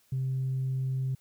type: tone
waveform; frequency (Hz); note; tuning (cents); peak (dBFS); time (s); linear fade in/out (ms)
sine; 131.5; C3; +9; -26; 0.12-1.15; 5
effects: tanh soft clip ceiling -24 dBFS + white hiss -66 dBFS RMS until 1.2 s